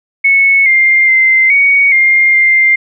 sine tone with pitch steps, 2204 / 2106 / 2079 / 2238 / 2116 / 2099 Hz, C#7 / C7 / C7 / C#7 / C7 / C7, -11 / +11 / -12 / +16 / +19 / +5 cents, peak -5 dBFS, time 0.24-2.76 s, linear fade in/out 10 ms, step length 420 ms, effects none

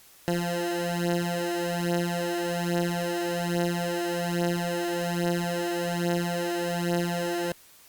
15% pulse beating tone pair, 172.5 / 173.7 Hz, F3 / F3, -21 / -9 cents, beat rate 1.2 Hz, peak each -23 / -22 dBFS, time 0.28-7.52 s, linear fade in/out 0 ms, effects white hiss -54 dBFS RMS until 7.88 s + Opus 48 kbps

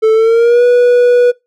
triangle tone with pitch glide, 440 to 488.2 Hz, A4 to B4, 0 to -20 cents, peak -3 dBFS, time 0.02-1.32 s, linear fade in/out 20 ms, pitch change +180 cents, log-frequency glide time 0.13-0.64 s, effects noise-tail reverb RT60 0.2 s tail -22 dB re dry

